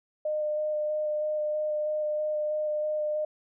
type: tone with vibrato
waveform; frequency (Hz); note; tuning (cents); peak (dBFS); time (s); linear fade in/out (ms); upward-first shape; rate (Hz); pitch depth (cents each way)
sine; 607; D#5; -43; -26; 0.25-3.25; 5; square; 3.1; 9
effects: none